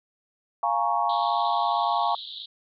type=chord; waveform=sine; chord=Bb minor seventh; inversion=second; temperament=equal; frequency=698.5 / 830.6 / 932.3 / 1108.7 Hz; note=F5 / Ab5 / Bb5 / Db6; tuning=0 / 0 / 0 / 0 cents; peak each=-27 dBFS; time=0.63-2.15 s; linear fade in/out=2 ms
type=band-pass noise; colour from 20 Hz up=pink; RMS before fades=-39 dBFS; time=1.09-2.46 s; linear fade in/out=5 ms; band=3300 to 4100 Hz; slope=96 dB/octave
effects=none